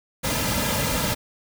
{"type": "noise with comb filter", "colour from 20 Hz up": "pink", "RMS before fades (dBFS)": -24, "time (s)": [0.23, 1.15], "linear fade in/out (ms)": 20, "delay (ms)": 2.7, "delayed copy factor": -0.7, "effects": []}